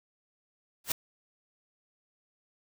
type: noise with exponential growth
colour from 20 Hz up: white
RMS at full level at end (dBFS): -22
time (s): 0.84-0.92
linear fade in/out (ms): 5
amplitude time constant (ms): 16
effects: none